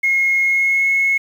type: tone with pitch glide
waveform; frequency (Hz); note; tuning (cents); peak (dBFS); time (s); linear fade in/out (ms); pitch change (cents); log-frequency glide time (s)
sine; 2156 to 2181; C#7 to C#7; -49 to -29; -12; 0.03-1.18; 10; +20; 0.43-0.89
effects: tanh soft clip ceiling -8 dBFS + 7-bit